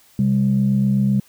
sine tone pair together, 132.2 / 200.1 Hz, C3 / G3, +18 / +36 cents, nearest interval perfect fifth, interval 718 cents, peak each -18 / -15 dBFS, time 0.19-1.2 s, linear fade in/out 2 ms, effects tanh soft clip ceiling -8 dBFS + white hiss -53 dBFS RMS until 1.28 s

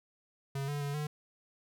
square tone with pitch steps, 137.8 / 145 / 142.6 / 149.8 Hz, C#3 / D3 / C#3 / D3, -10 / -22 / +49 / +35 cents, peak -34 dBFS, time 0.55-1.07 s, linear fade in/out 5 ms, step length 130 ms, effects none

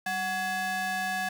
square ring-modulated tone, 467.8 Hz, A#4, 6 cents sharp, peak -26 dBFS, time 0.06-1.29 s, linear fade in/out 5 ms, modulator 1210 Hz, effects none

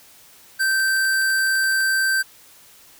square tone, 1558 Hz, G6, 11 cents flat, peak -18 dBFS, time 0.59-2.23 s, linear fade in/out 20 ms
click train, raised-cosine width 0.2 ms, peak -25 dBFS, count 15, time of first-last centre 0.63-1.806 s, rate 11.9 Hz
effects white hiss -49 dBFS RMS until 2.99 s

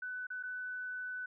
sine tone with dropouts, 1498 Hz, F#6, 21 cents sharp, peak -38 dBFS, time 0.02-1.26 s, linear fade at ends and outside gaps 5 ms, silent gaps 0.269-0.302 / 0.428-0.434 s, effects none

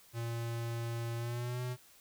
square tone with pitch glide, 116.54 to 124.9 Hz, A#2 to B2, 0 to +20 cents, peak -36 dBFS, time 0.13-1.77 s, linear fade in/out 50 ms, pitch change +120 cents, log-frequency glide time 1.17-1.62 s, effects white hiss -61 dBFS RMS until 2 s

